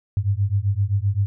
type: beating tone pair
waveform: sine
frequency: 96.3 / 104 Hz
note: G2 / G#2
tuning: -30 / +3 cents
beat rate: 7.7 Hz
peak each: -21 dBFS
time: 0.17-1.26 s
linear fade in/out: 0 ms
effects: none